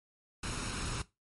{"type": "noise with comb filter", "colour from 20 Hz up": "pink", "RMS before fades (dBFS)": -37, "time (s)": [0.43, 1.02], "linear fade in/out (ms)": 5, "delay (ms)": 0.75, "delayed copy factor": 0.5, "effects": ["noise-tail reverb RT60 0.2 s tail -17 dB re dry", "MP3 48 kbps"]}